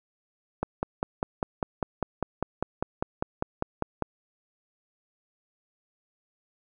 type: click train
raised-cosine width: 1 ms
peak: -12 dBFS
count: 18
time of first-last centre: 0.63-4.023 s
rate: 5.01 Hz
effects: none